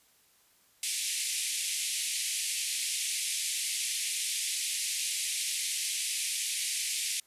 white band-pass noise, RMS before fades -33 dBFS, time 0.83-7.2 s, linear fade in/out 2 ms, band 2100 to 11000 Hz, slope 48 dB/octave, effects white hiss -65 dBFS RMS until 7.26 s + resampled to 32000 Hz

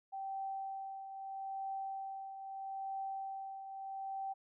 sine tone with tremolo, 777 Hz, G5, 16 cents flat, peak -37 dBFS, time 0.12-4.34 s, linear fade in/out 20 ms, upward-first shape triangle, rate 0.78 Hz, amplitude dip 60%, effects none

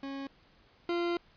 40% pulse tone pair in turn, 274.1 / 345.3 Hz, C#4 / F4, -19 / -20 cents, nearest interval major third, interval 399 cents, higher second, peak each -36 / -28 dBFS, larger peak second, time 0.03-0.27 / 0.89-1.17 s, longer second, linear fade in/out 2 ms, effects pink hiss -63 dBFS RMS until 1.36 s + resampled to 11025 Hz

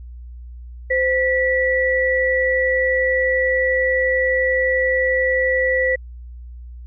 sine tone pair together, 517 / 1951.9 Hz, C5 / B6, -21 / -21 cents, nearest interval octave + major seventh, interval 2300 cents, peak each -18 dBFS, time 0.9-5.96 s, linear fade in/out 10 ms, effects added 60 Hz sine -33 dBFS peak until 6.86 s

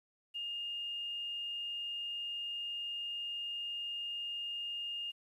sine tone with quantisation, 2829 Hz, F7, 22 cents sharp, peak -37 dBFS, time 0.34-5.12 s, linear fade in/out 20 ms, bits 11, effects resampled to 32000 Hz

